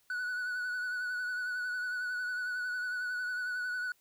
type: tone with vibrato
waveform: triangle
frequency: 1480 Hz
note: F#6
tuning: in tune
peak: -31 dBFS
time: 0.1-3.92 s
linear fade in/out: 2 ms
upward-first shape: triangle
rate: 11 Hz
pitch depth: 38 cents each way
effects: white hiss -70 dBFS RMS until 4 s